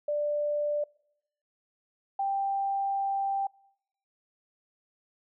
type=tone pair in turn; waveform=sine; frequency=590 / 787.6 Hz; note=D5 / G5; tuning=+8 / +8 cents; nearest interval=perfect fourth; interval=500 cents; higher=second; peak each=-26 dBFS; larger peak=neither; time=0.08-0.84 / 2.19-3.47 s; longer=second; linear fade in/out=5 ms; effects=noise-tail reverb RT60 0.8 s tail -26 dB re dry